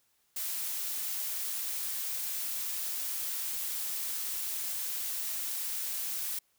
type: noise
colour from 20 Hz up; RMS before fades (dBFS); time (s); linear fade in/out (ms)
blue; -35; 0.36-6.39; 5
effects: white hiss -72 dBFS RMS until 6.58 s